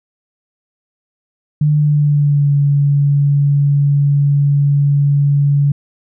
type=tone with pitch glide; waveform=sine; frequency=149.9 to 142.55 Hz; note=D3 to C#3; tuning=+36 to +49 cents; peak=-9 dBFS; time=1.61-5.72 s; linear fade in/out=5 ms; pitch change=-87 cents; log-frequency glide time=1.71-2.53 s; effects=none